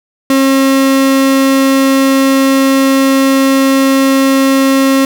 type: tone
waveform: 35% pulse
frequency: 269.6 Hz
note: C#4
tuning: 48 cents flat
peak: -5 dBFS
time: 0.3-5.05 s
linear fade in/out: 2 ms
effects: none